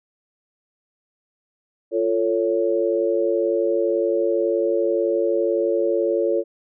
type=tone cluster; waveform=sine; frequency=347.2 / 445.3 / 557 Hz; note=F4 / A4 / C#5; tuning=-10 / +21 / +8 cents; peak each=-22 dBFS; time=1.91-6.44 s; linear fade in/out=50 ms; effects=none